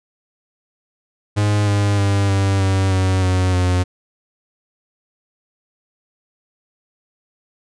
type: tone with pitch steps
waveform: 45% pulse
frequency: 103.83 / 101.81 / 99.83 / 97.89 / 95.99 / 94.12 / 92.29 / 90.49 Hz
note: G#2 / G#2 / G2 / G2 / G2 / F#2 / F#2 / F#2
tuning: 0 / -34 / +32 / -2 / -36 / +30 / -4 / -38 cents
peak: -14 dBFS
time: 1.36-3.84 s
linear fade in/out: 20 ms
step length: 310 ms
effects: resampled to 22050 Hz